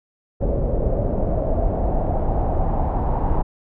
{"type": "noise with low-pass filter sweep", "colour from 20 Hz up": "brown", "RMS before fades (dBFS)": -20, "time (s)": [0.4, 3.43], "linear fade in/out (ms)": 20, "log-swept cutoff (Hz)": [540, 880], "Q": 4.4, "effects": []}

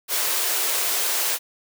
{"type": "high-pass noise", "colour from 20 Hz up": "white", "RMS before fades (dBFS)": -23, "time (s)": [0.08, 1.39], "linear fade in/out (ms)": 50, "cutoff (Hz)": 340, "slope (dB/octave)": 48, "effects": []}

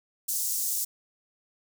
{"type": "high-pass noise", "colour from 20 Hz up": "pink", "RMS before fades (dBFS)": -29, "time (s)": [0.28, 0.85], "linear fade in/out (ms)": 10, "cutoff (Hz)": 6400, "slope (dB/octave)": 24, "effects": []}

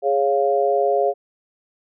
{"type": "chord", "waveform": "sine", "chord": "Db major", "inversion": "second", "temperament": "equal", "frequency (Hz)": [415.3, 554.4, 698.5], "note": ["Ab4", "Db5", "F5"], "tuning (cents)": [0, 0, 0], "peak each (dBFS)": -20, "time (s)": [0.02, 1.14], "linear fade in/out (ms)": 50, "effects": []}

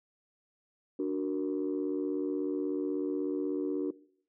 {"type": "chord", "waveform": "sine", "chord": "D augmented", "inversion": "none", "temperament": "equal", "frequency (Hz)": [293.7, 370, 466.2], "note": ["D4", "F#4", "A#4"], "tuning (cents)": [0, 0, 0], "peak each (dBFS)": [-31, -32, -37], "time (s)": [0.99, 3.91], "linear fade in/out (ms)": 5, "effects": ["noise-tail reverb RT60 0.6 s tail -20 dB re dry", "tanh soft clip ceiling -23 dBFS"]}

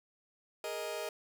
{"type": "chord", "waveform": "sawtooth", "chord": "Ab suspended second", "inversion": "none", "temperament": "just", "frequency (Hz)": [415.3, 467.2, 623], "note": ["Ab4", "Bb4", "Eb5"], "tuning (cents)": [0, 4, 2], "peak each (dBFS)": [-39, -38, -35], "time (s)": [0.64, 1.09], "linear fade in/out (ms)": 2, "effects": []}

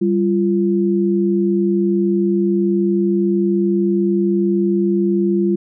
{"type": "tone pair together", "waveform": "sine", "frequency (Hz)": [196, 345.2], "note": ["G3", "F4"], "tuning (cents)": [0, -20], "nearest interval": "minor seventh", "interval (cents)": 980, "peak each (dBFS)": -16, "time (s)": [0.01, 5.56], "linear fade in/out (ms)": 10, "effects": []}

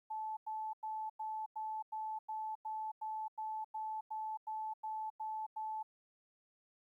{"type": "tone bursts", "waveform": "sine", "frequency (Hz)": 870, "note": "A5", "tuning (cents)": -20, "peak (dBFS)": -38, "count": 16, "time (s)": [0.1, 5.83], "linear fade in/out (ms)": 10, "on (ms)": 270, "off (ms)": 94, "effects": ["13-bit"]}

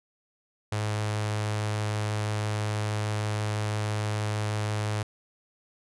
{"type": "tone with notch filter", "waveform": "sawtooth", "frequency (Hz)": 106.2, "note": "G#2", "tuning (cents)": 39, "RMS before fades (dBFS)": -29, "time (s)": [0.72, 5.03], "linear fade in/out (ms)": 5, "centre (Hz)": 250, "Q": 1.1, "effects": ["resampled to 24000 Hz"]}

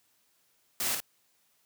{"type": "noise with echo", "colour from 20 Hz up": "white", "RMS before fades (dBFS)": -31, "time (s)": [0.8, 0.95], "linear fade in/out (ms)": 2, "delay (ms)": 53, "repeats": 1, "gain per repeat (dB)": -4, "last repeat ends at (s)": 1.003, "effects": ["white hiss -70 dBFS RMS until 1.65 s", "high-pass 80 Hz 12 dB/octave"]}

